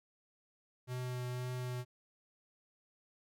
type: tone with vibrato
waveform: square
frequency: 125.2 Hz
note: B2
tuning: 24 cents sharp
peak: -38 dBFS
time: 0.87-1.85 s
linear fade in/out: 50 ms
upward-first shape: triangle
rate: 1.9 Hz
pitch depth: 13 cents each way
effects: none